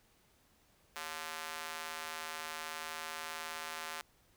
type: tone with high-pass filter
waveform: square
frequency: 79.7 Hz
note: D#2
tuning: 42 cents sharp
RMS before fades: -43 dBFS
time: 0.96-4.01 s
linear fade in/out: 0 ms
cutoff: 1100 Hz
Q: 0.92
effects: pink hiss -69 dBFS RMS until 4.36 s